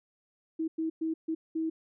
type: tone bursts at uneven times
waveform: sine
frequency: 321.6 Hz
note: E4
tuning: 43 cents flat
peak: -28 dBFS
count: 5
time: 0.59-0.68 / 0.78-0.9 / 1.01-1.14 / 1.28-1.35 / 1.55-1.7 s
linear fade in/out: 10 ms
effects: none